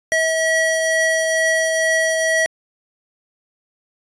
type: tone pair together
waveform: square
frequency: 644 / 1929.8 Hz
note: E5 / B6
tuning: -41 / -41 cents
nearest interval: octave + perfect fifth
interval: 1900 cents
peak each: -19 / -19 dBFS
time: 0.12-2.46 s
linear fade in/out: 0 ms
effects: resampled to 22050 Hz